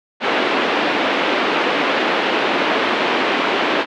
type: band-pass noise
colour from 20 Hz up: pink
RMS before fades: -18 dBFS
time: 0.2-3.86 s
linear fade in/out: 50 ms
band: 270 to 3300 Hz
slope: 24 dB/octave
effects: none